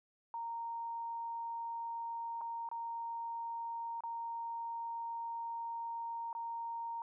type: tone with dropouts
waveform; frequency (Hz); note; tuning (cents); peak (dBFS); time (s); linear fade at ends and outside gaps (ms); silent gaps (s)
sine; 927; A#5; -10; -38; 0.34-7.02; 1; 2.411-2.415 / 2.689-2.714 / 4.006-4.036 / 6.329-6.35
effects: none